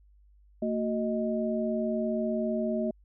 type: tone cluster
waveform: sine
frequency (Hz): 226.9 / 370.7 / 624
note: A#3 / F#4 / D#5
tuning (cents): -47 / +3 / +5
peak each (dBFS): -29 / -34 / -31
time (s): 0.62-2.91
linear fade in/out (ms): 5
effects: added 50 Hz sine -56 dBFS peak until 3.04 s